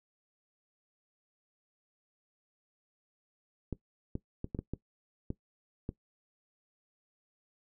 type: clicks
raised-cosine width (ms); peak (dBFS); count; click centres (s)
3; -22; 8; 3.727 / 4.154 / 4.444 / 4.548 / 4.59 / 4.736 / 5.304 / 5.891
effects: noise-tail reverb RT60 0.1 s tail -18 dB re dry